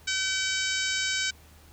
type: harmonic tone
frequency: 764 Hz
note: G5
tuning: 45 cents flat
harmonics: 2 / 3 / 4 / 5 / 6 / 7 / 8 / 9 / 10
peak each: -31 / -33 / -34 / -35 / -36 / -36 / -37 / -38 / -38 dBFS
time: 0.07-1.31 s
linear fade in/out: 10 ms
effects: added 76 Hz sine -53 dBFS peak until 1.72 s + pink hiss -56 dBFS RMS until 1.72 s